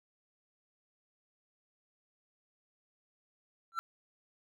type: tone with exponential growth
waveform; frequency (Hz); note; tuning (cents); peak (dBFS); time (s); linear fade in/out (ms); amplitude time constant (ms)
triangle; 1347; E6; +37; -25; 3.72-3.79; 0; 15
effects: none